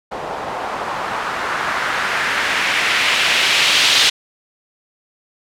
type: noise with low-pass filter sweep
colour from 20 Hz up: blue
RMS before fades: -18 dBFS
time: 0.11-4.1 s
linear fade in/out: 10 ms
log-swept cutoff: 720 to 3600 Hz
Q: 1.6
effects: none